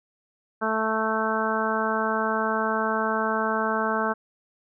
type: harmonic tone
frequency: 220 Hz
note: A3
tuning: in tune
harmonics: 1 / 2 / 3 / 4 / 5 / 6 / 7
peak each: -30 / -30 / -30 / -30 / -30 / -30 / -30 dBFS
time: 0.61-4.14 s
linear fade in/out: 20 ms
effects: none